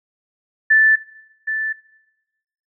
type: tone pair in turn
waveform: sine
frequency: 1758 / 1758 Hz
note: A6 / A6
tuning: -2 / -2 cents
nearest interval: unison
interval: 0 cents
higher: neither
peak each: -9 / -19 dBFS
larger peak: first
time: 0.7-0.96 / 1.47-1.73 s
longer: neither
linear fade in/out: 10 ms
effects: noise-tail reverb RT60 1.0 s tail -20 dB re dry